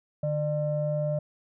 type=tone pair together; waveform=sine; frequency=149.58 / 600 Hz; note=D3 / D5; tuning=+32 / +37 cents; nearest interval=2 octaves; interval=2405 cents; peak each=-27 dBFS; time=0.23-1.19 s; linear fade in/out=5 ms; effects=tanh soft clip ceiling -18 dBFS